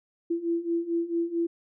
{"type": "beating tone pair", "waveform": "sine", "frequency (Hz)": [334.7, 339.2], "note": ["E4", "E4"], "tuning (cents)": [26, 50], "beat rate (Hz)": 4.5, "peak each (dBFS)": [-30, -27], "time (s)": [0.3, 1.47], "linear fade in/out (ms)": 10, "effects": []}